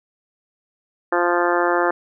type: harmonic tone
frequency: 174.61 Hz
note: F3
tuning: in tune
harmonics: 2 / 3 / 4 / 5 / 6 / 7 / 8 / 9 / 10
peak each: -21 / -23 / -24 / -25 / -26 / -26 / -27 / -28 / -28 dBFS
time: 1.12-1.91 s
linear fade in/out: 5 ms
effects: none